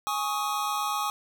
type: chord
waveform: square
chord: Ab suspended fourth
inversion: none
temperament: equal with one note detuned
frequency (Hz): 830.6 / 1108.7 / 1256.8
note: Ab5 / Db6 / Eb6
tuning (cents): 0 / 0 / +17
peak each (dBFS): -32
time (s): 0.07-1.1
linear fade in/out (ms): 0
effects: none